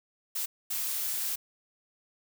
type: noise bursts at uneven times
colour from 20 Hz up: blue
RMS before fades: -32 dBFS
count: 2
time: 0.35-0.46 / 0.7-1.36 s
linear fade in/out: 10 ms
effects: none